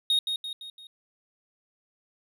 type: tone with echo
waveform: triangle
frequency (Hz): 3729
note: A#7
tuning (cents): 0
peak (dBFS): -19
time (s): 0.1-0.19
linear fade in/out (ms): 2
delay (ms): 170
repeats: 4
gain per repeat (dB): -6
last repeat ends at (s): 0.87
effects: none